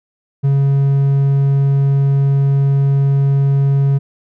triangle tone, 138.59 Hz, C#3, in tune, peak -8 dBFS, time 0.43-3.99 s, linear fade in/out 20 ms, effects none

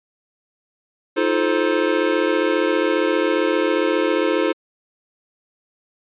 square chord, F dominant seventh, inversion third, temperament just, 314.3 / 349.2 / 436.5 / 523.8 Hz, Eb4 / F4 / A4 / C5, +18 / 0 / -14 / +2 cents, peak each -23 dBFS, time 1.16-4.53 s, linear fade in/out 20 ms, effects resampled to 8000 Hz

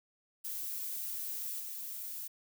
violet noise with level steps, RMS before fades -39 / -42 dBFS, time 0.44-2.28 s, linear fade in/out 10 ms, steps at 1.6 s, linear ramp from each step 2 ms, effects none

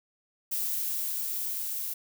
violet noise with level ramp, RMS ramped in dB -30 to -34 dBFS, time 0.51-1.94 s, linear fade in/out 10 ms, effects none

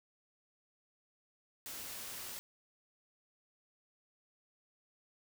white noise, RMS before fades -45 dBFS, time 1.66-2.39 s, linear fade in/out 0 ms, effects none

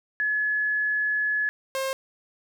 sine / sawtooth tone pair in turn, 1704 / 533.2 Hz, G#6 / C5, +44 / +33 cents, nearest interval octave + minor sixth, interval 2011 cents, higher first, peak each -22 dBFS, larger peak neither, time 0.2-1.49 / 1.75-1.93 s, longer first, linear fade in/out 0 ms, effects none

